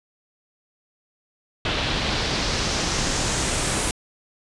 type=noise with low-pass filter sweep; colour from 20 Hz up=pink; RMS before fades=-24 dBFS; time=1.65-3.91 s; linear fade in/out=2 ms; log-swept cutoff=3500 to 9600 Hz; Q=1.9; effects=resampled to 24000 Hz